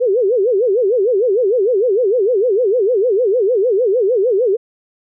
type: tone with vibrato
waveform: sine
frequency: 440 Hz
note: A4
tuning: in tune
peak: -11 dBFS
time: 0-4.57 s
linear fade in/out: 20 ms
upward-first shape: sine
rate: 6.6 Hz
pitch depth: 270 cents each way
effects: none